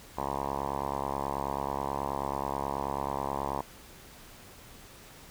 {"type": "tone with low-pass filter", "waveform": "5% pulse", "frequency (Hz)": 69.3, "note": "C#2", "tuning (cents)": 0, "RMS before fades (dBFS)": -33, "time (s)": [0.17, 3.62], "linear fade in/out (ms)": 10, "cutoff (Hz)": 1000, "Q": 5.5, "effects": ["pink hiss -51 dBFS RMS until 5.3 s"]}